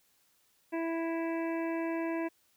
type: harmonic tone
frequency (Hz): 330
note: E4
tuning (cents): +2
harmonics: 1 / 2 / 3 / 5 / 6 / 7 / 8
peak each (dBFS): -32 / -38 / -42 / -46 / -48 / -49 / -50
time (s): 0.72-2.29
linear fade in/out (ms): 20
effects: white hiss -70 dBFS RMS until 2.56 s